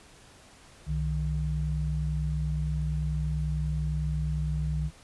sine tone pair together, 64.5 / 153.41 Hz, C2 / D#3, -24 / -24 cents, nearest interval octave + minor third, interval 1500 cents, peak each -29 / -29 dBFS, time 0.86-4.91 s, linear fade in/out 50 ms, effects pink hiss -54 dBFS RMS until 5.03 s + resampled to 24000 Hz

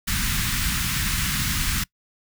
pink band-stop noise, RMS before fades -24 dBFS, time 0.07-1.84 s, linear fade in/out 10 ms, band 220 to 1300 Hz, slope 24 dB/octave, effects noise-tail reverb RT60 0.1 s tail -23 dB re dry

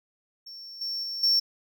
triangle tone with level steps, 5450 Hz, F8, 43 cents flat, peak -39 / -28 / -30 / -18 dBFS, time 0.46-1.4 s, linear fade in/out 10 ms, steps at 0.81 / 1.03 / 1.23 s, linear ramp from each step 5 ms, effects none

